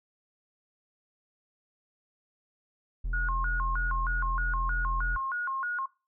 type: tone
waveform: triangle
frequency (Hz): 42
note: E1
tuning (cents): +33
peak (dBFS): -26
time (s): 3.04-5.17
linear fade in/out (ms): 10
type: tone with vibrato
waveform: sine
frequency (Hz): 1244.5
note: D#6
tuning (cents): 0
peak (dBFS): -29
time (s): 3.13-5.86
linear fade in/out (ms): 5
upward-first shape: square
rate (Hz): 3.2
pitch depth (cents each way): 260
effects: noise-tail reverb RT60 0.3 s tail -20 dB re dry